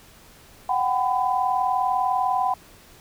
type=tone cluster; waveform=sine; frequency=739 / 779 / 1005 Hz; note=F#5 / G5 / B5; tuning=-2 / -11 / +30 cents; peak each=-24 dBFS; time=0.69-2.54 s; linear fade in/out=5 ms; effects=pink hiss -50 dBFS RMS until 3 s